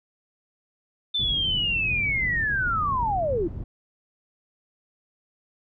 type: linear sweep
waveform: sine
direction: down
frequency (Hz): 3565 to 310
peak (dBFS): -22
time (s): 1.14-3.48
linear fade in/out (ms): 10
type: low-pass noise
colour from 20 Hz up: white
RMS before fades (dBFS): -33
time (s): 1.19-3.64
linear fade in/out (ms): 5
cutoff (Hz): 120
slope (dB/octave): 12
effects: none